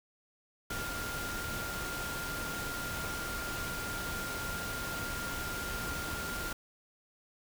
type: tone in noise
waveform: sine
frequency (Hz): 1401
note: F6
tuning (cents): +5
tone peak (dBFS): -39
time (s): 0.7-6.53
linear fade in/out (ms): 5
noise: pink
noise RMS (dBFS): -39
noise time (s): 0.7-6.53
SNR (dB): -3
effects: none